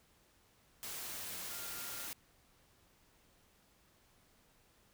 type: tone in noise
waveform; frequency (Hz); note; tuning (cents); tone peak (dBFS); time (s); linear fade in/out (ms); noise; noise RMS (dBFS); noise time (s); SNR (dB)
sine; 1399; F6; +3; -54; 1.5-2.07; 0; white; -44; 0.83-2.13; -13
effects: pink hiss -69 dBFS RMS until 4.93 s